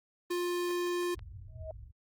square tone, 352.4 Hz, F4, 16 cents sharp, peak -31 dBFS, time 0.3-1.15 s, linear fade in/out 10 ms
click train, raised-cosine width 0.3 ms, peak -35 dBFS, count 4, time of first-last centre 0.71-1.192 s, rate 6.22 Hz
pink low-pass noise, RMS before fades -42 dBFS, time 1.13-1.91 s, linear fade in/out 20 ms, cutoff 110 Hz, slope 48 dB/octave
sine tone with exponential growth, 635 Hz, D#5, 35 cents sharp, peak -35 dBFS, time 1.48-1.71 s, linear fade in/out 2 ms, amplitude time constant 50 ms
effects high-pass 60 Hz 12 dB/octave + Opus 24 kbps

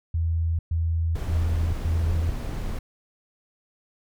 sine tone bursts, 82.41 Hz, E2, in tune, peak -21 dBFS, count 4, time 0.14-2.3 s, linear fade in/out 5 ms, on 450 ms, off 120 ms
brown noise, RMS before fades -30 dBFS, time 1.15-2.79 s, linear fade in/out 5 ms
effects none

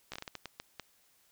slowing click train, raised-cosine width 0.2 ms, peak -23 dBFS, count 10, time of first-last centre 0.12-0.797 s, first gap 15 ms, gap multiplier 1.38, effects white hiss -68 dBFS RMS until 1.31 s

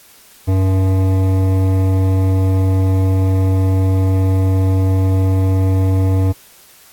sine tone with hard clipping, 94.8 Hz, F#2, 43 cents sharp, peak -13 dBFS, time 0.47-6.33 s, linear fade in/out 20 ms, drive 14 dB, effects white hiss -45 dBFS RMS until 6.92 s + AAC 64 kbps

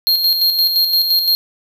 square tone with tremolo, 4228 Hz, C8, 17 cents sharp, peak -11 dBFS, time 0.07-1.35 s, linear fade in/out 0 ms, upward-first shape square, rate 5.8 Hz, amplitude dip 45%, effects none

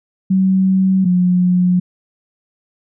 sine tone pair in turn, 189.5 / 180.07 Hz, F#3 / F#3, +42 / -47 cents, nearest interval minor second, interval 89 cents, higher first, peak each -10 dBFS, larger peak neither, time 0.3-1.05 / 1.05-1.8 s, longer neither, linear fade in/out 10 ms, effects none

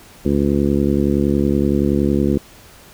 harmonic tone, 70.7 Hz, C#2, 35 cents sharp, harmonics 1 / 2 / 3 / 4 / 5 / 6 / 7, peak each -23 / -23 / -18 / -20 / -20 / -28 / -27 dBFS, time 0.25-2.38 s, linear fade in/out 5 ms, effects pink hiss -44 dBFS RMS until 2.93 s

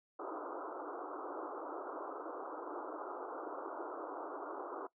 pink band-pass noise, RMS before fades -44 dBFS, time 0.19-4.87 s, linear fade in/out 5 ms, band 290 to 1400 Hz, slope 96 dB/octave, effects noise-tail reverb RT60 0.1 s tail -18 dB re dry

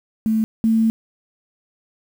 sine tone pair in turn, 220 / 223.7 Hz, A3 / A3, 0 / +29 cents, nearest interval unison, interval 29 cents, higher second, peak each -15 / -13 dBFS, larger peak second, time 0.26-0.44 / 0.64-0.9 s, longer second, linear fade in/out 0 ms, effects 7-bit

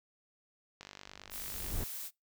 click train, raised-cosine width 0.2 ms, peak -29 dBFS, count 45, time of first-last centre 0.81-1.704 s, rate 49.2 Hz
brown noise with exponential growth, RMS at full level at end -33 dBFS, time 1.05-1.84 s, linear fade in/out 2 ms, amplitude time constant 170 ms
blue noise, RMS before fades -42 dBFS, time 1.3-2.11 s, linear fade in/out 50 ms
effects noise-tail reverb RT60 0.2 s tail -25 dB re dry

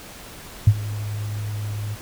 sine tone with ADSR envelope, 104.9 Hz, G#2, 18 cents sharp, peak -6 dBFS, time 0.67-1.96 s, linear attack 5 ms, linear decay 56 ms, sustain -19 dB, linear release 28 ms, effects pink hiss -40 dBFS RMS until 2.01 s

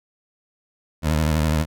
20% pulse tone with vibrato, 77.78 Hz, D#2, in tune, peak -13 dBFS, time 1.02-1.66 s, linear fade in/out 50 ms, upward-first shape sine, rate 12 Hz, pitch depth 79 cents each way, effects none

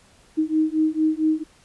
sine beating tone pair, 311.1 / 315.5 Hz, D#4 / D#4, 0 / +24 cents, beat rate 4.4 Hz, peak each -21 dBFS, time 0.37-1.44 s, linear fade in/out 20 ms, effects pink hiss -55 dBFS RMS until 1.64 s + resampled to 24000 Hz

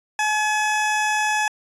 20% pulse tone, 851 Hz, G#5, 42 cents sharp, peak -14 dBFS, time 0.19-1.48 s, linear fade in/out 2 ms, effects resampled to 22050 Hz

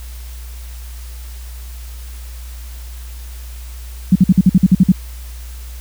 sine tone bursts, 185.5 Hz, F#3, 5 cents sharp, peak -4 dBFS, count 10, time 4.12-4.92 s, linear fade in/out 5 ms, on 35 ms, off 50 ms, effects added 60 Hz sine -28 dBFS peak until 5.8 s + white hiss -41 dBFS RMS until 5.8 s

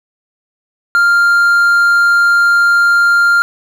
triangle tone, 1396.9 Hz, F6, in tune, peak -5 dBFS, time 0.95-3.42 s, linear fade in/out 0 ms, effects 7-bit

